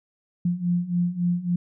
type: beating tone pair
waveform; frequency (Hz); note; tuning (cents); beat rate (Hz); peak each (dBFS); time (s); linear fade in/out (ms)
sine; 173.4 / 177; F3 / F3; -12 / +23; 3.6; -26 / -23; 0.45-1.56; 5
effects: none